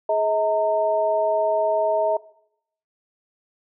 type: tone cluster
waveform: sine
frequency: 422.4 / 639 / 915 Hz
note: G#4 / D#5 / A#5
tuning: +29 / +46 / -32 cents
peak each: -27 / -19 / -25 dBFS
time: 0.09-2.17 s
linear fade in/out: 5 ms
effects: noise-tail reverb RT60 0.7 s tail -19 dB re dry